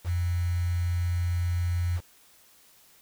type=tone with quantisation; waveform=sine; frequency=87.31 Hz; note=F2; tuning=in tune; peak=-24 dBFS; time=0.04-2.01 s; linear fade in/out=50 ms; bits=7; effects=white hiss -58 dBFS RMS until 3.01 s